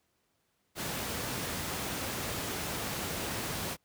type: noise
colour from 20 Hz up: pink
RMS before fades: -35 dBFS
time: 0.75-3.77 s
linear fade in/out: 50 ms
effects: pink hiss -75 dBFS RMS until 3.84 s + high-pass 80 Hz 12 dB/octave